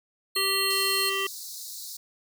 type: tone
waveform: sawtooth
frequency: 4249 Hz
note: C8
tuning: 26 cents sharp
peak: -23 dBFS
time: 0.35-1.1 s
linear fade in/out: 10 ms
type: harmonic tone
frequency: 390 Hz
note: G4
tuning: 9 cents flat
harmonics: 1 / 3 / 5 / 7 / 8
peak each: -32 / -32 / -32 / -32 / -32 dBFS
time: 0.36-1.27 s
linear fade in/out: 5 ms
type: high-pass noise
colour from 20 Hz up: pink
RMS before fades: -39 dBFS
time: 0.7-1.97 s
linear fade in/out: 5 ms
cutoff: 3900 Hz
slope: 96 dB/octave
effects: none